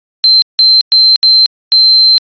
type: tone bursts at uneven times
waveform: sine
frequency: 4113 Hz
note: C8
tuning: 30 cents flat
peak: -3 dBFS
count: 5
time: 0.24-0.42 / 0.59-0.81 / 0.92-1.16 / 1.23-1.46 / 1.72-2.18 s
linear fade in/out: 0 ms
effects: resampled to 11025 Hz